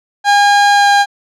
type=tone with pitch glide; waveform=30% pulse; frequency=813 to 808.3 Hz; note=G#5 to G#5; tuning=-37 to -47 cents; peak=-4 dBFS; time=0.24-1.06 s; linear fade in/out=50 ms; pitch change=-10 cents; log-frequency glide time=0.72-0.87 s; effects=low-pass 6000 Hz 12 dB/octave